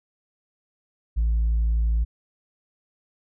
triangle tone with tanh clipping, 56 Hz, A1, 31 cents sharp, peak -19 dBFS, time 1.16-2.05 s, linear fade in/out 20 ms, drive 6 dB, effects none

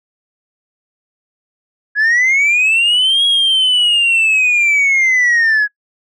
sine linear two-way sweep, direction up then down, 1661.2 to 3316 to 1661.2 Hz, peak -7 dBFS, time 1.95-5.68 s, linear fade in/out 50 ms, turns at 3.25 s, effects noise-tail reverb RT60 0.1 s tail -25 dB re dry + tanh soft clip ceiling -8 dBFS

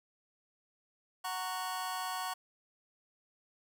sawtooth chord, F# major, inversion none, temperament just, 740 / 925 / 1110 Hz, F#5 / A#5 / C#6, 0 / -14 / +2 cents, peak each -35 / -38 / -35 dBFS, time 1.24-2.34 s, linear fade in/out 10 ms, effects none

